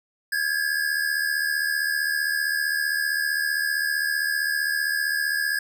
square tone pair together, 1624.6 / 1700 Hz, G#6 / G#6, -39 / +40 cents, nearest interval minor second, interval 79 cents, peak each -26 dBFS, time 0.32-5.59 s, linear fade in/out 5 ms, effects none

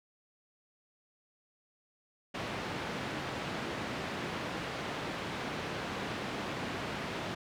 pink band-pass noise, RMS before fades -38 dBFS, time 2.34-7.35 s, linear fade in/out 10 ms, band 130 to 3200 Hz, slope 12 dB/octave, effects none

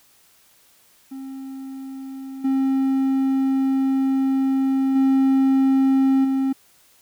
triangle tone with level steps, 267.6 Hz, C4, 39 cents sharp, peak -29 / -15 / -12 / -16 dBFS, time 1.11-6.53 s, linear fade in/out 10 ms, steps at 2.44 / 4.95 / 6.24 s, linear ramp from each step 10 ms, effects white hiss -56 dBFS RMS until 7.01 s

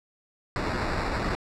pink noise with sample-and-hold, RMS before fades -28 dBFS, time 0.56-1.35 s, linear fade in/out 0 ms, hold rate 3150 Hz, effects low-pass 5000 Hz 12 dB/octave

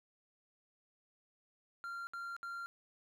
triangle tone bursts, 1384 Hz, F6, 16 cents flat, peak -39 dBFS, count 3, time 1.84-2.66 s, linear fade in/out 0 ms, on 230 ms, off 65 ms, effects none

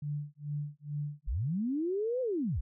sine tone with tremolo, 146.83 Hz, D3, in tune, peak -31 dBFS, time 0.02-1.27 s, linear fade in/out 5 ms, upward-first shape sine, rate 2.3 Hz, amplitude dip 100%
sine linear two-way sweep, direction up then down, 38 to 523.3 to 38 Hz, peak -29 dBFS, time 1.27-2.61 s, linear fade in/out 10 ms, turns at 2.21 s
effects none

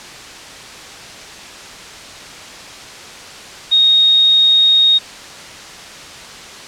sine tone, 3729 Hz, A#7, in tune, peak -7 dBFS, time 3.71-4.99 s, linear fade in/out 20 ms, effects white hiss -33 dBFS RMS until 6.67 s + low-pass 6000 Hz 12 dB/octave

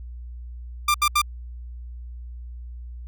sawtooth tone bursts, 1190 Hz, D6, 22 cents sharp, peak -13 dBFS, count 3, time 0.88-1.217 s, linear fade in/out 5 ms, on 63 ms, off 74 ms, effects added 60 Hz sine -34 dBFS peak until 3.07 s

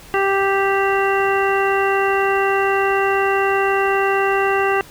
harmonic tone, 392 Hz, G4, in tune, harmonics 1 / 2 / 3 / 4 / 5 / 7, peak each -18 / -21 / -23 / -24 / -25 / -26 dBFS, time 0.14-4.81 s, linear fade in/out 0 ms, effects pink hiss -42 dBFS RMS until 4.9 s

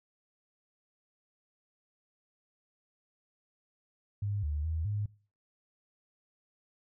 sine tone with pitch steps, 102 / 74.2 / 80.2 / 103.9 Hz, G#2 / D2 / E2 / G#2, -31 / +18 / -47 / +1 cents, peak -30 dBFS, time 4.22-5.06 s, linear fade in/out 5 ms, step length 210 ms, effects noise-tail reverb RT60 0.4 s tail -22 dB re dry

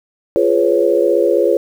sine chord, C# dominant seventh, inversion first, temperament just, 346.5 / 415.8 / 498.9 / 554.4 Hz, E#4 / G#4 / B4 / C#5, -14 / +2 / +17 / 0 cents, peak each -16 dBFS, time 0.36-1.57 s, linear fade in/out 0 ms, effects 7-bit

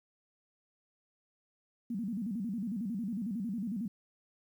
sine tone with vibrato, 213.2 Hz, G#3, 46 cents sharp, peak -33 dBFS, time 1.9-3.88 s, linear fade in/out 5 ms, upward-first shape square, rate 11 Hz, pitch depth 180 cents each way, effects 11-bit

